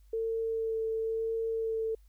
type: tone with vibrato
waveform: sine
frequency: 448.4 Hz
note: A4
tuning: 33 cents sharp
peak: -29 dBFS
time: 0.13-1.95 s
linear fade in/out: 5 ms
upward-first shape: sine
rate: 1 Hz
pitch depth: 12 cents each way
effects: added 50 Hz sine -55 dBFS peak until 2.08 s + white hiss -74 dBFS RMS until 2.08 s